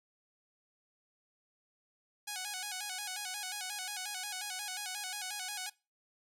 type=tone with vibrato; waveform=5% pulse; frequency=784 Hz; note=G5; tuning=in tune; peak=-26 dBFS; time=2.27-5.7 s; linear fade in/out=10 ms; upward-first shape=square; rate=5.6 Hz; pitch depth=97 cents each way; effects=noise-tail reverb RT60 0.3 s tail -23 dB re dry